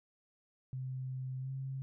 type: tone with pitch glide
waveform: sine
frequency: 130 to 133.73 Hz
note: C3 to C3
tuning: -11 to +38 cents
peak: -37 dBFS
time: 0.73-1.82 s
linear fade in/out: 0 ms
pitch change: +49 cents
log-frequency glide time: 1.4-1.5 s
effects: none